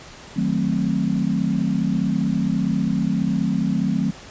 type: chord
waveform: sine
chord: D# diminished seventh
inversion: none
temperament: equal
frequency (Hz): 155.56 / 185 / 220 / 261.6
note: D#3 / F#3 / A3 / C4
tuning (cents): 0 / 0 / 0 / 0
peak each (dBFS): -26 / -22 / -23 / -25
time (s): 0.36-4.11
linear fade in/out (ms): 10
effects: pink hiss -41 dBFS RMS until 4.3 s + resampled to 16000 Hz